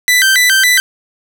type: tone with vibrato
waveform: sawtooth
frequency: 1760 Hz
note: A6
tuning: in tune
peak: -4 dBFS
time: 0.08-0.8 s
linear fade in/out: 0 ms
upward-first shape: square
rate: 3.6 Hz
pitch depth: 210 cents each way
effects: none